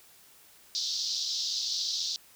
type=band-pass noise; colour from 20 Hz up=white; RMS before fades=-32 dBFS; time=0.75-2.16 s; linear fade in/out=0 ms; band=3700 to 5600 Hz; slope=48 dB/octave; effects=white hiss -57 dBFS RMS until 2.35 s